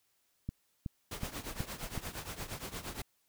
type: click train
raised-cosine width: 5 ms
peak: -24 dBFS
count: 5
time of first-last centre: 0.49-1.977 s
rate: 2.69 Hz
type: noise with tremolo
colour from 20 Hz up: pink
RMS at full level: -39 dBFS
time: 1.11-3.02 s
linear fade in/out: 5 ms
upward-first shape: triangle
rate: 8.6 Hz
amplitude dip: 85%
effects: white hiss -75 dBFS RMS until 3.28 s